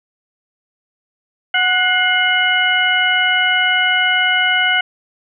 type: harmonic tone with a mistuned harmonic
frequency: 737 Hz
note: F#5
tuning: 7 cents flat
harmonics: 1 / 2 / 3 / 4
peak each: -21 / -16 / -17 / -18 dBFS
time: 1.54-4.81 s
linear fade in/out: 5 ms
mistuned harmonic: 3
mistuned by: -68 cents
effects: none